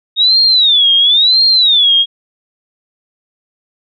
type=tone with vibrato; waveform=sine; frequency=3693 Hz; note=A#7; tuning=17 cents flat; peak=-6 dBFS; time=0.16-2.06 s; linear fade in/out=50 ms; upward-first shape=sine; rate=0.97 Hz; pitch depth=230 cents each way; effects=none

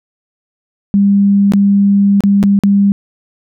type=tone with dropouts; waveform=sine; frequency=200 Hz; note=G3; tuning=35 cents sharp; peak=-6 dBFS; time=0.94-2.92 s; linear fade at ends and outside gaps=0 ms; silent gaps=1.521-1.536 / 2.206-2.237 / 2.429-2.437 / 2.59-2.636 s; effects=none

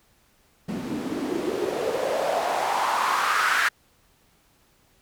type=noise with band-pass filter sweep; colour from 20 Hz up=white; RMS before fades=-25 dBFS; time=0.68-3.69 s; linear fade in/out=10 ms; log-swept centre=210 to 1600 Hz; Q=4.1; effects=pink hiss -62 dBFS RMS until 5.01 s

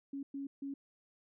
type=tone bursts at uneven times; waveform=sine; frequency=277.2 Hz; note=C#4; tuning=in tune; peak=-38 dBFS; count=3; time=0.13-0.23 / 0.34-0.47 / 0.62-0.74 s; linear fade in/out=5 ms; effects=none

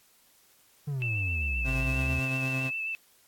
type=exponential two-way sweep; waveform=triangle; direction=down then up; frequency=150.2 to 50.8 to 78.8 Hz; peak=-27 dBFS; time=0.87-2.2 s; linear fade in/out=10 ms; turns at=1.74 s
type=tone with vibrato; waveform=sine; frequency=2637 Hz; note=E7; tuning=in tune; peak=-30 dBFS; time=1.02-2.95 s; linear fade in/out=0 ms; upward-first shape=sine; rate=7.6 Hz; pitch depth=22 cents each way
type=tone with tremolo; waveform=30% pulse; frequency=131.4 Hz; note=C3; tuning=8 cents sharp; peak=-26 dBFS; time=1.64-2.71 s; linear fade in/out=50 ms; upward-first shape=sine; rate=8.9 Hz; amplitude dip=30%
effects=white hiss -62 dBFS RMS until 3.27 s + AAC 64 kbps

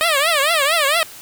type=tone with vibrato; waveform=10% pulse; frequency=610 Hz; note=D#5; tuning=34 cents flat; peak=-6 dBFS; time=0.01-1.03 s; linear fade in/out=0 ms; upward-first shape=triangle; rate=4.4 Hz; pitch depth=230 cents each way; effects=white hiss -38 dBFS RMS until 1.21 s

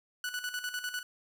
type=tone with tremolo; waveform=sawtooth; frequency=1480 Hz; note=F#6; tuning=in tune; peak=-29 dBFS; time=0.24-1.03 s; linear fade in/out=2 ms; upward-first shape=square; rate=10 Hz; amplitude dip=65%; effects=none

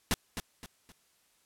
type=noise with echo; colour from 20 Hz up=pink; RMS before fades=-27 dBFS; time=0.11-0.14 s; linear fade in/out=0 ms; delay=260 ms; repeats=3; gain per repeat=-9 dB; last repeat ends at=0.92 s; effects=white hiss -69 dBFS RMS until 1.45 s + low-pass 12000 Hz 12 dB/octave

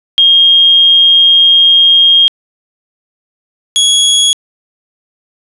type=tone pair in turn; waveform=sine / sawtooth; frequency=3236 / 3339 Hz; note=G#7 / G#7; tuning=-46 / +9 cents; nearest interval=minor second; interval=55 cents; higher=second; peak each=-3 dBFS; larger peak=neither; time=0.18-2.28 / 3.76-4.33 s; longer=first; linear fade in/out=0 ms; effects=resampled to 24000 Hz + 7-bit

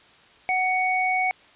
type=tone pair together; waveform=sine; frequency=742.9 / 2230 Hz; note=F#5 / C#7; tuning=+7 / +10 cents; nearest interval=octave + perfect fifth; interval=1903 cents; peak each=-23 dBFS; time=0.49-1.31 s; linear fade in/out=0 ms; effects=white hiss -53 dBFS RMS until 1.55 s + resampled to 8000 Hz

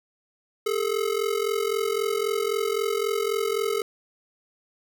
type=ring-modulated tone; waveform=square; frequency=428.4 Hz; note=A4; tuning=46 cents flat; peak=-21 dBFS; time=0.66-3.82 s; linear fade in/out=2 ms; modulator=21.9 Hz; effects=none

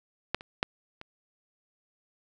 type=clicks; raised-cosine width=0.3 ms; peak=-10 / -27 / -9 / -26 dBFS; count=4; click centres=0.346 / 0.409 / 0.629 / 1.014 s; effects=none

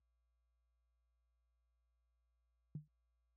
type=tone with exponential decay; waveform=sine; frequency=150.2 Hz; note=D3; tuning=39 cents sharp; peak=-38 dBFS; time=2.75-2.88 s; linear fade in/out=2 ms; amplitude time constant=28 ms; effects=added 60 Hz sine -70 dBFS peak until 3.36 s + high-pass 100 Hz 12 dB/octave

